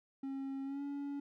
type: tone with pitch glide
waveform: triangle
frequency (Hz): 271 to 283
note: C#4 to C#4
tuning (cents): -39 to +36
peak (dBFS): -36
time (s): 0.23-1.2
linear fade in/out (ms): 5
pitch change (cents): +75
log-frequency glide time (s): 0.64-0.82
effects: none

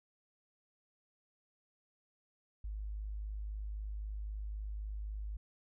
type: tone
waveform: sine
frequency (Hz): 51.91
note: G#1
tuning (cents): 0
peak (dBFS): -38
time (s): 2.64-5.37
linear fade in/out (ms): 5
effects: none

